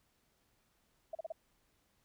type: tone bursts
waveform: sine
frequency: 650 Hz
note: E5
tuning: 24 cents flat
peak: -37 dBFS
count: 4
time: 1.13-1.322 s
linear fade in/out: 5 ms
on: 21 ms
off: 36 ms
effects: pink hiss -75 dBFS RMS until 2.04 s